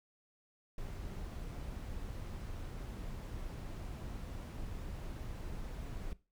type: noise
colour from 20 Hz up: brown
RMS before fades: -43 dBFS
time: 0.78-6.13 s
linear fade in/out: 2 ms
effects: noise-tail reverb RT60 0.3 s tail -19 dB re dry